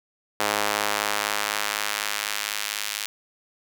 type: tone with high-pass filter sweep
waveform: sawtooth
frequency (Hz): 104.1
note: G#2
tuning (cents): +5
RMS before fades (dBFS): -27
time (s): 0.4-3.06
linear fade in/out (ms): 0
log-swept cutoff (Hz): 650 to 2700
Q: 0.72
effects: none